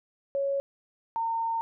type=tone pair in turn; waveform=sine; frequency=554.4 / 912.5 Hz; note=C#5 / A#5; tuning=0 / -37 cents; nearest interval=major sixth; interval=863 cents; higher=second; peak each=-25 / -26 dBFS; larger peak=first; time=0.35-0.6 / 1.16-1.61 s; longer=second; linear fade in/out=0 ms; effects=none